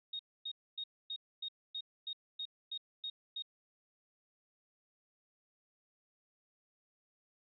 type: tone bursts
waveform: sine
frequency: 3729 Hz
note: A#7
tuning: in tune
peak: -38 dBFS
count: 11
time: 0.13-3.423 s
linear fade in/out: 5 ms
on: 63 ms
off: 260 ms
effects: none